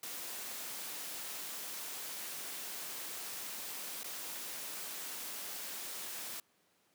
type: noise with dropouts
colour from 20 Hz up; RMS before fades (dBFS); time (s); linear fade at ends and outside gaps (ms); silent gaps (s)
white; -43; 0.03-6.4; 2; 4.033-4.043
effects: pink hiss -72 dBFS RMS until 6.94 s + high-pass 200 Hz 12 dB/octave